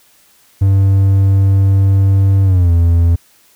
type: tone with pitch glide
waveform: triangle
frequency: 97.4 to 84.79 Hz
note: G2 to E2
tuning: -11 to +49 cents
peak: -5 dBFS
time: 0.61-3.16 s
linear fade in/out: 10 ms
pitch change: -240 cents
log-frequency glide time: 2.44-2.71 s
effects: white hiss -50 dBFS RMS until 3.55 s